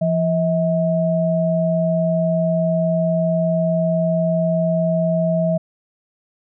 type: tone pair together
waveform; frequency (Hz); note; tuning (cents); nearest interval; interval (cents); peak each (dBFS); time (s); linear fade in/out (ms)
sine; 170 / 641.8; F3 / E5; -46 / -46; octave + major seventh; 2300; -18; 0.01-5.58; 10
effects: none